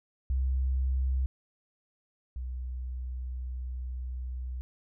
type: tone pair in turn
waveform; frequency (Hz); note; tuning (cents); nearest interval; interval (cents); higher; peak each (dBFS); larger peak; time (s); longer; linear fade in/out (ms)
sine; 65.1 / 62.8; C2 / B1; -8 / +30; minor second; 62; first; -25 / -33; first; 0.3-1.26 / 2.36-4.61; second; 0
effects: none